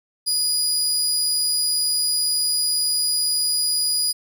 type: tone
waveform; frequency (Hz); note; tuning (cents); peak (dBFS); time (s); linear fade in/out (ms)
25% pulse; 4911; D#8; -23; -14; 0.26-4.13; 20
effects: none